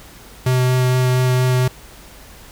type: tone with vibrato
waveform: square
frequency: 127.2 Hz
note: C3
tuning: 48 cents flat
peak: -14 dBFS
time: 0.46-1.68 s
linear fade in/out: 5 ms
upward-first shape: sine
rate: 4.3 Hz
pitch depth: 8 cents each way
effects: added 50 Hz sine -45 dBFS peak until 2.51 s + pink hiss -42 dBFS RMS until 2.51 s